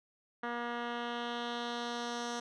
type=tone with low-pass filter sweep; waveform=10% pulse; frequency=238.4 Hz; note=A#3; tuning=39 cents sharp; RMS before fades=-38 dBFS; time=0.43-2.4 s; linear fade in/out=5 ms; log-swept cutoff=2000 to 6000 Hz; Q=2; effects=none